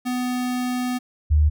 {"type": "tone pair in turn", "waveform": ["square", "sine"], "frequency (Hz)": [249.4, 75.49], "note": ["B3", "D2"], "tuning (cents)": [17, 48], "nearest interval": "octave + major sixth", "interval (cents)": 2069, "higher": "first", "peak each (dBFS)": [-23, -13], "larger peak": "second", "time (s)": [[0.05, 0.99], [1.3, 1.5]], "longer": "first", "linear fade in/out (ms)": 20, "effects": []}